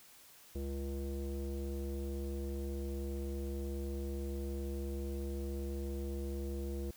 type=tone with low-pass filter; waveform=square; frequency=69 Hz; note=C#2; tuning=7 cents flat; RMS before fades=-39 dBFS; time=0.55-6.91 s; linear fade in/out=5 ms; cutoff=420 Hz; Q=4; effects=white hiss -59 dBFS RMS until 6.96 s